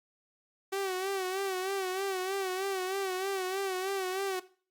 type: tone with vibrato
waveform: sawtooth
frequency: 380.8 Hz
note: F#4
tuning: 50 cents sharp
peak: -27 dBFS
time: 0.72-4.4 s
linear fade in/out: 10 ms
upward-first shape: sine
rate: 3.2 Hz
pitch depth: 64 cents each way
effects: noise-tail reverb RT60 0.4 s tail -17 dB re dry + Opus 48 kbps